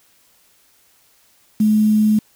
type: tone with quantisation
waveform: sine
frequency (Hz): 214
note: A3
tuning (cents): -48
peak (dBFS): -11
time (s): 1.6-2.19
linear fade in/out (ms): 5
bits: 6
effects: white hiss -56 dBFS RMS until 2.35 s